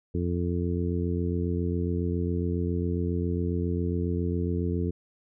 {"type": "harmonic tone", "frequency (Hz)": 87.31, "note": "F2", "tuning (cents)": 0, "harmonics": [1, 2, 3, 4, 5], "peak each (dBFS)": [-28, -31, -33, -34, -35], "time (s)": [0.14, 4.91], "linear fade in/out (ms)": 10, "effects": []}